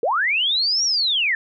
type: linear two-way sweep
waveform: sine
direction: up then down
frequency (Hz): 408.3 to 5750 to 1728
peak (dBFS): -17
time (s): 0.03-1.35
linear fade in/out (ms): 2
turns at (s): 0.84
effects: none